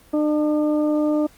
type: harmonic tone with a mistuned harmonic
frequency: 301.5 Hz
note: D4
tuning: 46 cents sharp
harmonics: 1 / 2 / 3 / 4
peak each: -18 / -23 / -37 / -36 dBFS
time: 0.13-1.27 s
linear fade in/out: 10 ms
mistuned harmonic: 3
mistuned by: -23 cents
effects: pink hiss -52 dBFS RMS until 1.37 s + Opus 32 kbps